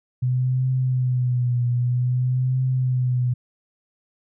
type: tone with vibrato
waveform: sine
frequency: 125.5 Hz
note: B2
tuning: 28 cents sharp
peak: -18 dBFS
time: 0.22-3.34 s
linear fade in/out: 10 ms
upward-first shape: triangle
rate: 0.52 Hz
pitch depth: 60 cents each way
effects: none